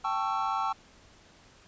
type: chord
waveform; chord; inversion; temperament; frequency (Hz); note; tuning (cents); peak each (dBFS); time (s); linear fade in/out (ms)
triangle; A dominant seventh; third; equal with one note detuned; 784 / 880 / 1108.7 / 1333.1; G5 / A5 / C#6 / E6; 0 / 0 / 0 / +19; -31; 0.04-0.73; 10
effects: pink hiss -57 dBFS RMS until 1.67 s + resampled to 16000 Hz